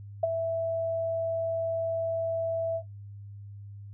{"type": "tone with ADSR envelope", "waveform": "sine", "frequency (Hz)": 659.3, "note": "E5", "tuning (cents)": 0, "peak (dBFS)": -19, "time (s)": [0.23, 2.83], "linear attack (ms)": 6, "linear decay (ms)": 21, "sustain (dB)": -7, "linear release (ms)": 71, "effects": ["noise-tail reverb RT60 0.2 s tail -24 dB re dry", "added 101 Hz sine -41 dBFS peak until 3.93 s"]}